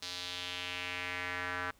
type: tone with band-pass filter sweep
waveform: square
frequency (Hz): 90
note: F#2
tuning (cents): -47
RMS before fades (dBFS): -39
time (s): 0.02-1.71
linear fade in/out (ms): 5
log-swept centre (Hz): 4400 to 1500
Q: 2.5
effects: pink hiss -66 dBFS RMS until 1.79 s